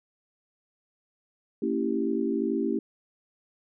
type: chord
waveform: sine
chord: A# diminished seventh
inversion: none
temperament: equal with one note detuned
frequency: 228.4 / 277.2 / 329.6 / 392 Hz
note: A#3 / C#4 / E4 / G4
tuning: -35 / 0 / 0 / 0 cents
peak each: -30 dBFS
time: 1.62-2.79 s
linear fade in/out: 5 ms
effects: none